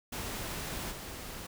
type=noise with level steps; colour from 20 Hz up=pink; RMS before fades=-38 / -43 dBFS; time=0.12-1.47 s; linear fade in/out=10 ms; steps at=0.9 s; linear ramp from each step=20 ms; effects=none